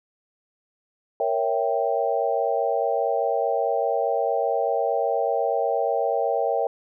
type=chord; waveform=sine; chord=A# diminished seventh; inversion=none; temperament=equal; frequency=466.2 / 554.4 / 659.3 / 784 Hz; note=A#4 / C#5 / E5 / G5; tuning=0 / 0 / 0 / 0 cents; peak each=-26 dBFS; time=1.2-6.67 s; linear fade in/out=2 ms; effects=none